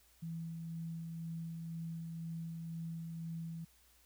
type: tone with tremolo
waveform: sine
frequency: 164.81 Hz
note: E3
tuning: in tune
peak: -39 dBFS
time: 0.22-3.65 s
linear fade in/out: 10 ms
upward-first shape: sine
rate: 2 Hz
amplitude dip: 25%
effects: added 60 Hz sine -70 dBFS peak until 4.05 s + white hiss -68 dBFS RMS until 4.05 s